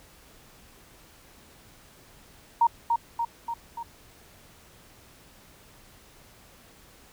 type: tone with echo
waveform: sine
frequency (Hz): 932.3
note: A#5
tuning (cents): 0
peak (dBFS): -16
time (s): 2.61-2.67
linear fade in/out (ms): 5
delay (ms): 290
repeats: 4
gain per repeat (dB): -4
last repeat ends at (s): 3.83
effects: pink hiss -54 dBFS RMS until 7.12 s